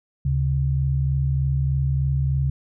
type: tone pair together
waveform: sine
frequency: 73.2 / 136.48 Hz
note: D2 / C#3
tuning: -5 / -27 cents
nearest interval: major seventh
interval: 1078 cents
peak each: -23 / -20 dBFS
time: 0.25-2.5 s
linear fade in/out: 5 ms
effects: none